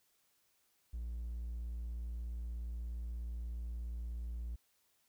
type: tone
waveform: triangle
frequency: 58.4 Hz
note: A#1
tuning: 4 cents sharp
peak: -36 dBFS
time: 0.93-4.56 s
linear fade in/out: 10 ms
effects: tanh soft clip ceiling -32 dBFS + white hiss -75 dBFS RMS until 5.08 s